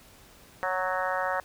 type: harmonic tone with a mistuned harmonic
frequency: 185 Hz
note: F#3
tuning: in tune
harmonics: 3 / 4 / 5 / 6 / 7 / 8 / 9 / 10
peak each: -32 / -33 / -34 / -35 / -35 / -36 / -37 / -37 dBFS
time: 0.63-1.4 s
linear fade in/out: 0 ms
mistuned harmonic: 8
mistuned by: +17 cents
effects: pink hiss -54 dBFS RMS until 1.44 s